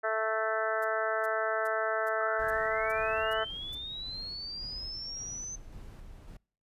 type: harmonic tone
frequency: 220 Hz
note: A3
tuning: in tune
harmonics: 2 / 3 / 4 / 5 / 6 / 7 / 8 / 9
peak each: -36 / -31 / -41 / -41 / -34 / -36 / -38 / -45 dBFS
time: 0.03-3.45 s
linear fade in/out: 20 ms
type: noise bursts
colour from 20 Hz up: violet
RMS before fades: -47 dBFS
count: 8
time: 0.82-3.75 s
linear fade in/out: 5 ms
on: 25 ms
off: 390 ms
type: linear sweep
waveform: sine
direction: up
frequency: 1248 to 6200 Hz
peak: -37 dBFS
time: 2.2-5.56 s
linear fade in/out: 10 ms
type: noise with tremolo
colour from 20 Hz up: brown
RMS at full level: -46 dBFS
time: 2.39-6.37 s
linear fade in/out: 5 ms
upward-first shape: square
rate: 1.8 Hz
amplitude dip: 30%
effects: noise-tail reverb RT60 0.5 s tail -26 dB re dry + resampled to 32000 Hz